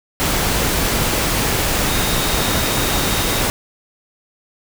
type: tone in noise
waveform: sine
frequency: 3729 Hz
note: A#7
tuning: in tune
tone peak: -28 dBFS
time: 1.89-3.41 s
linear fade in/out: 0 ms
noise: pink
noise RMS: -18 dBFS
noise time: 0.2-3.5 s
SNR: -13 dB
effects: none